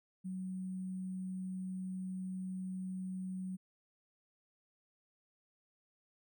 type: tone with sample-and-hold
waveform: sine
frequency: 186.2 Hz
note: F#3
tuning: 11 cents sharp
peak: -38 dBFS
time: 0.24-3.57 s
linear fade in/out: 20 ms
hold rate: 8820 Hz
effects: none